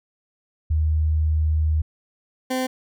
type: tone pair in turn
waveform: sine / 20% pulse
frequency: 77.78 / 257.7 Hz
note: D#2 / C4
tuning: 0 / -26 cents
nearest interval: octave + major sixth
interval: 2074 cents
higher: second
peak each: -17 dBFS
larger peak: neither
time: 0.7-1.82 / 2.5-2.67 s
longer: first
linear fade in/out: 10 ms
effects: none